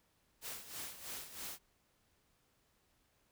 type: noise with tremolo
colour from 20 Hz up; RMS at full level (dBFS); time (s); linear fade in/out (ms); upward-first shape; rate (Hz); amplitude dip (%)
white; -44; 0.41-1.59; 50; sine; 3.1; 70
effects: pink hiss -75 dBFS RMS until 3.31 s